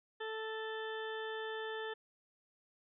harmonic tone, 440 Hz, A4, in tune, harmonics 1 / 2 / 3 / 4 / 6 / 7 / 8, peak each -41 / -47 / -51 / -45 / -61 / -53 / -52 dBFS, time 0.2-1.94 s, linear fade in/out 10 ms, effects none

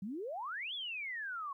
sine exponential two-way sweep, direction up then down, 180 to 3505 to 1078 Hz, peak -38 dBFS, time 0.02-1.53 s, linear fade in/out 5 ms, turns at 0.74 s, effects 13-bit

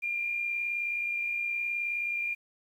sine tone with amplitude modulation, 2399 Hz, D7, 36 cents sharp, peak -27 dBFS, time 0.02-2.35 s, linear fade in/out 20 ms, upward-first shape sine, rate 59.1 Hz, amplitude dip 40%, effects 10-bit

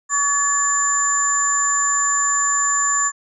sine tone cluster, 1135 / 1723 / 7140 Hz, C#6 / A6 / A8, +41 / -37 / +24 cents, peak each -21 / -24 / -18 dBFS, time 0.09-3.12 s, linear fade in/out 50 ms, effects none

